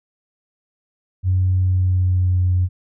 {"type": "tone with pitch glide", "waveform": "sine", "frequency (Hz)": [92.5, 90.7], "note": ["F#2", "F#2"], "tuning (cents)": [0, -34], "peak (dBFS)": -13, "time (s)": [1.23, 2.69], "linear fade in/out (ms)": 50, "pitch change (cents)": -34, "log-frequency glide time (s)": [1.58, 2.44], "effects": ["tanh soft clip ceiling -9 dBFS"]}